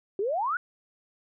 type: exponential sweep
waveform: sine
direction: up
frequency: 372.1 to 1515 Hz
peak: -25 dBFS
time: 0.19-0.57 s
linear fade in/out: 2 ms
effects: none